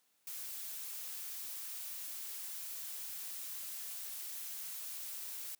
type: noise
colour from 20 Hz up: blue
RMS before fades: -44 dBFS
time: 0.27-5.55 s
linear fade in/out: 2 ms
effects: white hiss -75 dBFS RMS until 5.59 s + high-pass 150 Hz 12 dB/octave